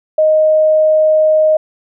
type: tone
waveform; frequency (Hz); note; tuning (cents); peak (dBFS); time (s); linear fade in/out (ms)
sine; 622.3; D#5; 0; -7; 0.18-1.57; 5
effects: none